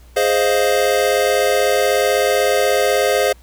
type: chord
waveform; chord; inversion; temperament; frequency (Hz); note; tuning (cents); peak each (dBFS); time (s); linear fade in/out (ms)
square; F minor seventh; first; equal; 415.3 / 523.3 / 622.3 / 698.5; Ab4 / C5 / Eb5 / F5; 0 / 0 / 0 / 0; -20 / -18 / -21 / -22; 0.16-3.33; 10
effects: added 60 Hz sine -42 dBFS peak until 3.42 s + pink hiss -52 dBFS RMS until 3.42 s